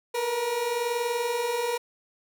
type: tone pair together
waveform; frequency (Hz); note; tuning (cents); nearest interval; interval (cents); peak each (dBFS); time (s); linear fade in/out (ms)
30% pulse; 459.7 / 480.3; A#4 / B4; -24 / -48; minor second; 76; -30 / -24; 0.14-1.78; 10
effects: none